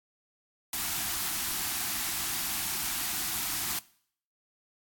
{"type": "band-stop noise", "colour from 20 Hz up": "white", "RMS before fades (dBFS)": -32, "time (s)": [0.73, 3.79], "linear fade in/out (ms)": 2, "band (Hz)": [380, 660], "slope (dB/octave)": 96, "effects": ["noise-tail reverb RT60 0.6 s tail -21 dB re dry", "AAC 64 kbps"]}